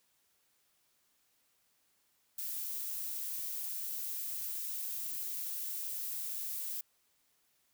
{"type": "noise", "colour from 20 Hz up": "violet", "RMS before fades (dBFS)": -39, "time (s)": [2.38, 6.81], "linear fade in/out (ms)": 5, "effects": ["white hiss -74 dBFS RMS until 7.73 s"]}